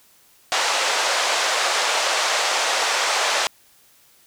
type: band-pass noise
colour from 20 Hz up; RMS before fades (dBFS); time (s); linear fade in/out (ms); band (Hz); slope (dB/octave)
pink; -21; 0.52-3.47; 0; 570 to 7400; 24
effects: white hiss -55 dBFS RMS until 4.26 s